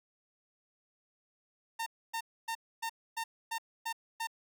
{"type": "tone bursts", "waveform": "sawtooth", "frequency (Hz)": 910, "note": "A#5", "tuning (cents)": -42, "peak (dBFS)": -30, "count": 8, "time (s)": [1.79, 4.272], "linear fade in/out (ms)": 10, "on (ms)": 74, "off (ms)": 270, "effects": []}